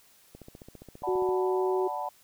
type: click train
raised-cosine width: 2 ms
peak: -32 dBFS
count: 15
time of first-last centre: 0.35-1.29 s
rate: 14.9 Hz
type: chord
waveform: sine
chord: B minor seventh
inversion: first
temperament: equal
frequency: 587.3 / 740 / 880 / 987.8 Hz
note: D5 / F#5 / A5 / B5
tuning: 0 / 0 / 0 / 0 cents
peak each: -38 / -35 / -35 / -37 dBFS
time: 1.03-2.09 s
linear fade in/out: 5 ms
type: tone with pitch glide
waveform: sine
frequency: 370 to 373.7 Hz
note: F#4 to F#4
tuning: 0 to +17 cents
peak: -25 dBFS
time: 1.07-1.88 s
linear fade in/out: 10 ms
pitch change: +17 cents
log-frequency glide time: 1.21-1.66 s
effects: white hiss -60 dBFS RMS until 2.23 s